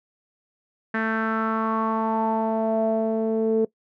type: tone with low-pass filter sweep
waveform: sawtooth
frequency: 222 Hz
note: A3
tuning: 16 cents sharp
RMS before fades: -23 dBFS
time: 0.94-3.65 s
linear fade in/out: 5 ms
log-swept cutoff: 1700 to 450 Hz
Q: 5.5
effects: noise-tail reverb RT60 0.1 s tail -21 dB re dry